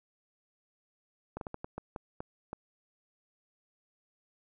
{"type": "slowing click train", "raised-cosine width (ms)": 1, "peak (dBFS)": -24, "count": 9, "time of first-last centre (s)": [1.37, 2.531], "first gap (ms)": 42, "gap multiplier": 1.34, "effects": []}